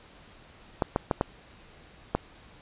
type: clicks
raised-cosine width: 1 ms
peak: -9 dBFS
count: 5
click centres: 0.822 / 0.961 / 1.112 / 1.211 / 2.15 s
effects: pink hiss -53 dBFS RMS until 2.61 s + resampled to 8000 Hz